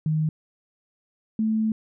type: tone pair in turn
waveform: sine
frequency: 155.7 / 219.2 Hz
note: D#3 / A3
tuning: +2 / -6 cents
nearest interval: tritone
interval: 592 cents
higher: second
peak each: -20 dBFS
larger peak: neither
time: 0.06-0.29 / 1.39-1.72 s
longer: second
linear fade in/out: 2 ms
effects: none